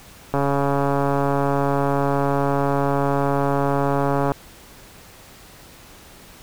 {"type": "click train", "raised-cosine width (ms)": 1, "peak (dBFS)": -7, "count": 558, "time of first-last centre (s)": [0.34, 4.319], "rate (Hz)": 140, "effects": ["pink hiss -45 dBFS RMS until 6.42 s"]}